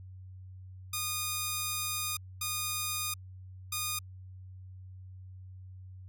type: tone bursts at uneven times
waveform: 5% pulse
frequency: 1228 Hz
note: D#6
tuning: 23 cents flat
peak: -20 dBFS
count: 3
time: 0.93-2.17 / 2.41-3.14 / 3.72-3.99 s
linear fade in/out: 5 ms
effects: added 93 Hz sine -45 dBFS peak until 6.08 s